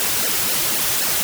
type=noise with flanger; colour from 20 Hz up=white; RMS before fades=-20 dBFS; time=0-1.23 s; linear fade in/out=0 ms; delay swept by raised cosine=0.83 to 4.53 ms; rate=3.9 Hz; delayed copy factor=-1; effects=none